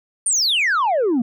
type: exponential sweep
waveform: sine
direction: down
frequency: 9500 to 222.1 Hz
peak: -13 dBFS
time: 0.26-1.22 s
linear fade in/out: 5 ms
effects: tanh soft clip ceiling -14 dBFS